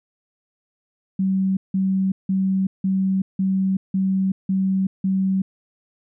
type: tone bursts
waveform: sine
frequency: 191 Hz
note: G3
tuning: 45 cents flat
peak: -17 dBFS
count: 8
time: 1.19-5.42 s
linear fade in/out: 5 ms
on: 380 ms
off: 170 ms
effects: none